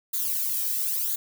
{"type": "noise with flanger", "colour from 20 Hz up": "violet", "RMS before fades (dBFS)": -27, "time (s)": [0.13, 1.16], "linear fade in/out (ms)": 10, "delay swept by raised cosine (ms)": [0.36, 1.46], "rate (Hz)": 0.97, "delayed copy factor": -0.75, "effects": []}